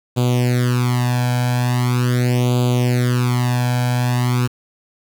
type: tone with flanger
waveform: sawtooth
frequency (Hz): 123.47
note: B2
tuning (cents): 0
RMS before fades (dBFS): -17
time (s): 0.16-4.48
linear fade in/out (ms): 20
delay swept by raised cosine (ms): 0.27 to 1.27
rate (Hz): 0.41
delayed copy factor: +0.9
effects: 7-bit